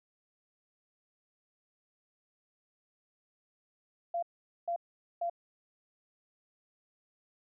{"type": "tone bursts", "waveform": "sine", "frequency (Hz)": 687, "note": "F5", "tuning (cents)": -29, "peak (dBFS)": -30, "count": 3, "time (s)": [4.14, 5.298], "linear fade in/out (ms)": 5, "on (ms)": 86, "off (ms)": 450, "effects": []}